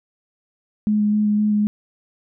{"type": "tone with vibrato", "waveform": "sine", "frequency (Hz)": 210.1, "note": "G#3", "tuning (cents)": 20, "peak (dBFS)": -15, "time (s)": [0.87, 1.67], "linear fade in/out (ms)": 0, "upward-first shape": "square", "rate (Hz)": 3.9, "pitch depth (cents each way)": 10, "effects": []}